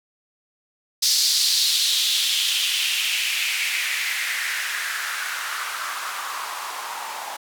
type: noise with band-pass filter sweep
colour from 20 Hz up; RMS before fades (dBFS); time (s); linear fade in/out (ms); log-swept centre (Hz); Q
blue; -24; 1.02-7.37; 10; 4800 to 820; 3.3
effects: none